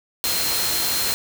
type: tone in noise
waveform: sine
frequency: 4176 Hz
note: C8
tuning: 4 cents flat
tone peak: -26 dBFS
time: 0.24-1.14 s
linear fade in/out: 0 ms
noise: white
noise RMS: -23 dBFS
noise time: 0.24-1.14 s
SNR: -6 dB
effects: none